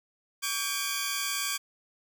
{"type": "tone cluster", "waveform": "10% pulse", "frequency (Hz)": [1138, 1593, 2419], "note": ["C#6", "G6", "D#7"], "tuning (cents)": [45, 27, -49], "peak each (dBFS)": -25, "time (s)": [0.42, 1.58], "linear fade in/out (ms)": 20, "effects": []}